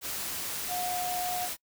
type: tone in noise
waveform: sine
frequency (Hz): 721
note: F#5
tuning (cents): -45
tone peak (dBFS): -31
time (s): 0.68-1.49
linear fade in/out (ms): 50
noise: white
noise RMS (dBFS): -35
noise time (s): 0.01-1.57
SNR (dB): +1
effects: noise-tail reverb RT60 0.1 s tail -25 dB re dry